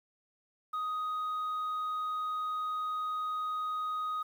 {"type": "tone", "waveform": "sine", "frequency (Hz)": 1250, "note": "D#6", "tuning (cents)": 8, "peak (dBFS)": -29, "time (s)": [0.73, 4.23], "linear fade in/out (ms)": 10, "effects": ["tanh soft clip ceiling -31 dBFS", "10-bit"]}